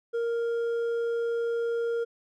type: tone with hard clipping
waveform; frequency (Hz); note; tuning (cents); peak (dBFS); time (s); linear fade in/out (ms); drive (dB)
sine; 466.2; A#4; 0; -27; 0.13-2.05; 20; 4
effects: none